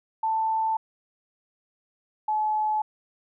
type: tone pair in turn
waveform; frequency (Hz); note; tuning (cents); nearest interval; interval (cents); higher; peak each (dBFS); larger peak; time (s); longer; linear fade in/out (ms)
sine; 885 / 857.3; A5 / A5; +10 / -45; minor second; 55; first; -22; neither; 0.23-0.77 / 2.28-2.82; neither; 5
effects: none